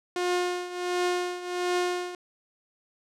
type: tone with tremolo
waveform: sawtooth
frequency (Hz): 357.4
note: F4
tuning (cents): +40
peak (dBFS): -19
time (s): 0.16-2.15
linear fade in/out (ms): 2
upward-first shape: triangle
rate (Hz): 1.4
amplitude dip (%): 80
effects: low-pass 8000 Hz 12 dB/octave